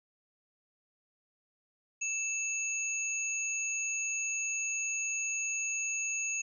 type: tone pair together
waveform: sine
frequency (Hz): 2637 / 6645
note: E7 / G#8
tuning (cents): 0 / 0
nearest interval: octave + major third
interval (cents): 1600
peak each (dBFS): -34 / -34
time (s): 2.01-6.42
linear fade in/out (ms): 10
effects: none